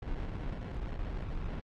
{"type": "noise with sample-and-hold", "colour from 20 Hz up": "brown", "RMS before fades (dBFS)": -37, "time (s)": [0.02, 1.6], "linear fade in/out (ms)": 5, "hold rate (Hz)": 1225, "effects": ["low-pass 3000 Hz 12 dB/octave", "AAC 48 kbps"]}